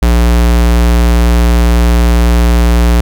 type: tone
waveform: square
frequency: 59 Hz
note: A#1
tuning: 22 cents sharp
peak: -6 dBFS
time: 0.02-3.01 s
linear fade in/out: 5 ms
effects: none